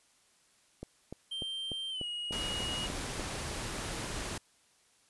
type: click train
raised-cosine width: 2 ms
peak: -27 dBFS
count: 9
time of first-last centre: 0.83-3.197 s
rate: 3.38 Hz
type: tone with pitch glide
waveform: triangle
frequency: 3150 to 2889 Hz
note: G7 to F#7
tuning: +8 to -42 cents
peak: -34 dBFS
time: 1.31-2.87 s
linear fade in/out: 10 ms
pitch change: -150 cents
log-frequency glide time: 1.9-2.05 s
type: noise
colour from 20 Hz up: pink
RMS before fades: -38 dBFS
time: 2.32-4.38 s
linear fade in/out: 5 ms
effects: white hiss -67 dBFS RMS until 5.09 s + resampled to 24000 Hz